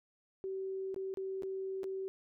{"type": "tone with dropouts", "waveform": "sine", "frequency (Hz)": 383.1, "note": "G4", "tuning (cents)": -40, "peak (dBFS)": -36, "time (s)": [0.44, 2.08], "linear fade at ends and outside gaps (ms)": 0, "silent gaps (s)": [[0.944, 0.962], [1.14, 1.172], [1.423, 1.433], [1.833, 1.841]], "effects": []}